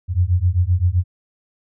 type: beating tone pair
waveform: sine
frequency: 85.8 / 93.5 Hz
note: F2 / F#2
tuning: -30 / +19 cents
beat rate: 7.7 Hz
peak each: -17 dBFS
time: 0.08-1.04 s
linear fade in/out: 50 ms
effects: none